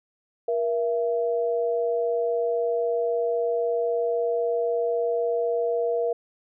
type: tone pair together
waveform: sine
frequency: 473.8 / 670 Hz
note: A#4 / E5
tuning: +28 / +28 cents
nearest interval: tritone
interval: 600 cents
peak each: -23 / -27 dBFS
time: 0.48-6.13 s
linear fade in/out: 5 ms
effects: none